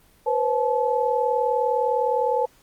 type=tone cluster; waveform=sine; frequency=487.2 / 527 / 864 Hz; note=B4 / C5 / A5; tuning=-24 / +12 / -32 cents; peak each=-23 / -25 / -23 dBFS; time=0.26-2.46 s; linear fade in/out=10 ms; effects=pink hiss -57 dBFS RMS until 2.62 s + Opus 24 kbps